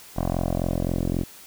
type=tone with low-pass filter sweep; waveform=10% pulse; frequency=43.77 Hz; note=F1; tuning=5 cents sharp; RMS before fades=-25 dBFS; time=0.16-1.24 s; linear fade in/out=10 ms; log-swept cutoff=850 to 390 Hz; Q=2.2; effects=white hiss -46 dBFS RMS until 1.46 s